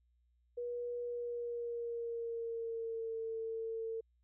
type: tone with pitch glide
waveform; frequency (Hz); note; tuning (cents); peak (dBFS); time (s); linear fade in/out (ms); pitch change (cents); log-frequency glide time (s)
sine; 482.6 to 450.3; B4 to A4; -40 to +40; -37; 0.57-4.01; 10; -120; 1.01-3.19
effects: added 60 Hz sine -70 dBFS peak until 4.23 s